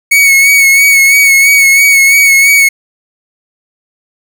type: tone with vibrato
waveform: 45% pulse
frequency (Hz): 2217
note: C#7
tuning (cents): 0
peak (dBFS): -3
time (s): 0.11-2.69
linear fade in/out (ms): 10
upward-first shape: sine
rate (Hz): 3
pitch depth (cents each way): 34
effects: none